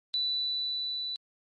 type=tone with level ramp; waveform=sine; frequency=3972 Hz; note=B7; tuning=9 cents sharp; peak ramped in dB=-26 to -32 dBFS; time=0.14-1.16 s; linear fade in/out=0 ms; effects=MP3 48 kbps